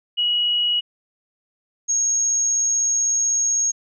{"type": "tone pair in turn", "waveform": "sine", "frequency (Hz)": [2911, 6554], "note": ["F#7", "G#8"], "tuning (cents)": [-29, -24], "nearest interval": "octave + major second", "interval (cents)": 1405, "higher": "second", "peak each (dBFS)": -17, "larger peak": "neither", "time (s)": [[0.17, 0.81], [1.88, 3.72]], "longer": "second", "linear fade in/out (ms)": 20, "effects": []}